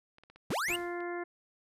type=clicks; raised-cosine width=0.3 ms; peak=-39 dBFS; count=6; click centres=0.184 / 0.236 / 0.3 / 0.36 / 0.685 / 1.005 s
type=linear sweep; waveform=square; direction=up; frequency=75.4 to 2960 Hz; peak=-31 dBFS; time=0.5-0.76 s; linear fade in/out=5 ms
type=noise with exponential decay; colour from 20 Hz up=pink; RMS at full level=-42 dBFS; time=0.68-1.04 s; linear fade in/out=1 ms; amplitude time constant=77 ms
type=harmonic tone; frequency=349.2 Hz; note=F4; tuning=in tune; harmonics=1 / 2 / 3 / 4 / 5 / 6; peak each=-36 / -42 / -46 / -47 / -45 / -48 dBFS; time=0.69-1.24 s; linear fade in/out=10 ms
effects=resampled to 32000 Hz